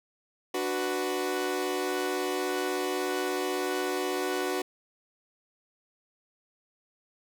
sawtooth chord, B minor, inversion first, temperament equal, 293.7 / 370 / 493.9 Hz, D4 / F#4 / B4, 0 / 0 / 0 cents, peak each -31 / -26 / -31 dBFS, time 0.54-4.62 s, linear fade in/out 5 ms, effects none

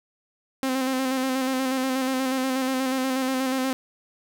sawtooth tone with vibrato, 261.6 Hz, C4, in tune, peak -19 dBFS, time 0.63-3.73 s, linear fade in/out 0 ms, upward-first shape square, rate 8.3 Hz, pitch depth 28 cents each way, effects none

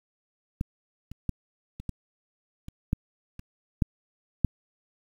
clicks, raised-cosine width 5 ms, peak -15 / -28 / -15 / -26 / -19 / -27 / -11 / -29 / -9 / -8 dBFS, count 10, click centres 0.611 / 1.116 / 1.293 / 1.8 / 1.893 / 2.684 / 2.931 / 3.394 / 3.822 / 4.447 s, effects 8-bit

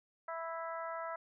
harmonic tone, 329.6 Hz, E4, in tune, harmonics 2 / 3 / 4 / 5 / 6, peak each -42 / -44 / -43 / -51 / -52 dBFS, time 0.28-1.16 s, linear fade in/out 5 ms, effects none

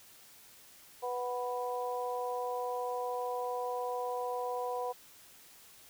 harmonic tone, 246.9 Hz, B3, in tune, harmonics 2 / 3 / 4, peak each -36 / -38 / -39 dBFS, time 1.02-4.93 s, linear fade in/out 20 ms, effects white hiss -57 dBFS RMS until 5.89 s

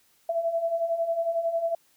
sine beating tone pair, 659.3 / 670.3 Hz, E5 / E5, 0 / +29 cents, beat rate 11 Hz, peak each -31 / -25 dBFS, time 0.29-1.75 s, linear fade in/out 5 ms, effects white hiss -64 dBFS RMS until 1.96 s

